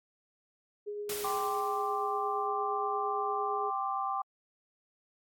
sine tone with tremolo, 414.2 Hz, G#4, 5 cents flat, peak -34 dBFS, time 0.86-3.71 s, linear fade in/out 20 ms, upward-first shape triangle, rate 8.7 Hz, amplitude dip 30%
white noise with exponential decay, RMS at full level -36 dBFS, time 1.09-2.47 s, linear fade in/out 5 ms, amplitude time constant 300 ms
sine chord, G suspended fourth, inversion none, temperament equal, 784 / 1046.5 / 1174.7 Hz, G5 / C6 / D6, 0 / 0 / 0 cents, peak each -34 / -37 / -34 dBFS, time 1.24-4.22 s, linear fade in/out 5 ms
effects AAC 64 kbps

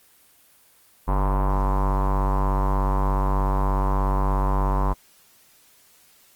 square tone with low-pass filter, 48.36 Hz, G1, 23 cents flat, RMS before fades -21 dBFS, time 1.07-4.94 s, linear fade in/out 20 ms, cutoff 1000 Hz, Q 6.1, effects white hiss -56 dBFS RMS until 6.35 s + Opus 24 kbps

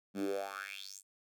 10% pulse tone with high-pass filter sweep, 98 Hz, G2, in tune, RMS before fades -40 dBFS, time 0.14-1.03 s, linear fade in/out 50 ms, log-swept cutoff 200 to 9000 Hz, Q 5.5, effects none

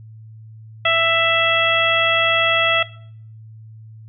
harmonic tone, 662 Hz, E5, 7 cents sharp, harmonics 1 / 2 / 3 / 4 / 5, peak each -20 / -20 / -20 / -20 / -20 dBFS, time 0.85-2.83 s, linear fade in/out 5 ms, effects noise-tail reverb RT60 0.6 s tail -20 dB re dry + added 110 Hz sine -37 dBFS peak until 4.08 s

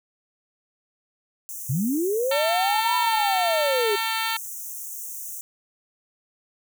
white high-pass noise, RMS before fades -35 dBFS, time 1.49-5.41 s, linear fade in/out 0 ms, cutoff 5900 Hz, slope 96 dB/octave
sine linear two-way sweep, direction up then down, 115.6 to 990 to 395.2 Hz, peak -21 dBFS, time 1.69-3.96 s, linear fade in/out 10 ms, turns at 2.96 s
harmonic tone, 449.7 Hz, A4, 38 cents sharp, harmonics 2 / 3 / 4 / 5 / 6 / 7 / 8 / 9 / 10, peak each -29 / -31 / -32 / -33 / -34 / -34 / -35 / -36 / -36 dBFS, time 2.31-4.37 s, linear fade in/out 5 ms
effects none

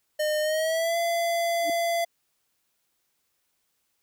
square tone with pitch glide, 609 to 679.6 Hz, D#5 to F5, -37 to -47 cents, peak -24 dBFS, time 0.19-2.05 s, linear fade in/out 10 ms, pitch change +190 cents, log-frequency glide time 0.41-0.97 s
sine tone with exponential growth, 307.7 Hz, D#4, 19 cents flat, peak -29 dBFS, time 1.6-1.7 s, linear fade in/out 2 ms, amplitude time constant 21 ms
effects white hiss -74 dBFS RMS until 4.02 s

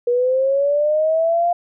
sine linear sweep, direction up, 477.6 to 702 Hz, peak -14 dBFS, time 0.07-1.53 s, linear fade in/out 5 ms, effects none

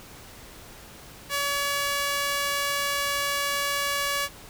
sawtooth tone with high-pass filter, 567 Hz, C#5, 39 cents sharp, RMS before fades -27 dBFS, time 1.29-4.29 s, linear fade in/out 50 ms, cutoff 1200 Hz, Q 0.77, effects pink hiss -46 dBFS RMS until 4.49 s

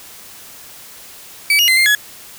35% pulse tone with pitch steps, 2292 / 2866 / 2064 / 2106 / 1688 Hz, D7 / F7 / C7 / C7 / G#6, -43 / +44 / -24 / +11 / +28 cents, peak -8 dBFS, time 1.5-1.95 s, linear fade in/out 2 ms, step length 90 ms, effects white hiss -38 dBFS RMS until 2.38 s

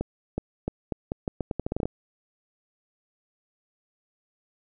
accelerating click train, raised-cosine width 2 ms, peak -14 dBFS, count 15, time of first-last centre 0.01-1.855 s, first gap 370 ms, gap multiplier 0.81, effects none

